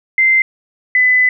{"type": "tone pair in turn", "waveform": "sine", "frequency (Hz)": [2080, 2006], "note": ["C7", "B6"], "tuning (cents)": [-11, 26], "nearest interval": "minor second", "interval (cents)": 63, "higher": "first", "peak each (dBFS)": -8, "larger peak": "neither", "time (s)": [[0.18, 0.42], [0.95, 1.29]], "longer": "second", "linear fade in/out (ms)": 2, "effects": []}